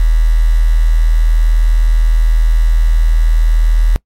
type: tone with quantisation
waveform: sine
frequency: 40.23 Hz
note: E1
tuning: 41 cents flat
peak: -6 dBFS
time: 0-3.96 s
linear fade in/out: 0 ms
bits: 5
effects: noise-tail reverb RT60 0.1 s tail -23 dB re dry + MP3 64 kbps